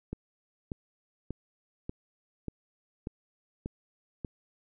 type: click train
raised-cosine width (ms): 3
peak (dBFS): -22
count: 8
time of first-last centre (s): 0.13-4.248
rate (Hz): 1.7
effects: none